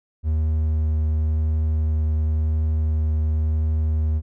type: tone with vibrato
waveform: triangle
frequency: 77.78 Hz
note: D#2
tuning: in tune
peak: -16 dBFS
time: 0.23-4.22 s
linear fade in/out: 50 ms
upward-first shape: triangle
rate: 0.93 Hz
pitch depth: 9 cents each way
effects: none